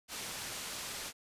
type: low-pass noise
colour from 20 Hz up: white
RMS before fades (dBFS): -42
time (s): 0.08-1.13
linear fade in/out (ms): 50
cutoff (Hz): 8200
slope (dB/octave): 12
effects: resampled to 32000 Hz